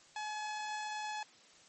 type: tone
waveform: sawtooth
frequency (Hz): 850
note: G#5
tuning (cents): +40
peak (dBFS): -34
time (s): 0.16-1.23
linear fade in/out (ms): 2
effects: white hiss -61 dBFS RMS until 1.68 s + MP3 32 kbps